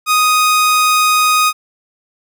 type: tone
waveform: sawtooth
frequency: 1246 Hz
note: D#6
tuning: 2 cents sharp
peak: -6 dBFS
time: 0.06-1.53 s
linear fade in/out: 50 ms
effects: none